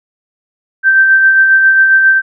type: tone with tremolo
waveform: sine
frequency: 1560 Hz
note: G6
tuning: 9 cents flat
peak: -3 dBFS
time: 0.83-2.22 s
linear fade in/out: 50 ms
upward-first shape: sine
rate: 7.4 Hz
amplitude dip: 35%
effects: none